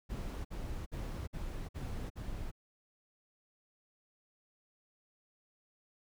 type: noise bursts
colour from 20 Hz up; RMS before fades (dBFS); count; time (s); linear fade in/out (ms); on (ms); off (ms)
brown; -40; 6; 0.09-2.515; 20; 360; 53
effects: none